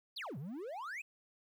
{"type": "exponential two-way sweep", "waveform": "triangle", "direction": "down then up", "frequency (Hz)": [5080, 123.47, 2656], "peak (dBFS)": -39, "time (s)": [0.16, 1.02], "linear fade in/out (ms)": 10, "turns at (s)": 0.38, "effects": ["12-bit"]}